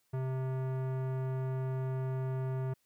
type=tone with tanh clipping; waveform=sine; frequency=130.81 Hz; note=C3; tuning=in tune; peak=-34 dBFS; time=0.13-2.74 s; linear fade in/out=10 ms; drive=18 dB; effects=white hiss -75 dBFS RMS until 2.85 s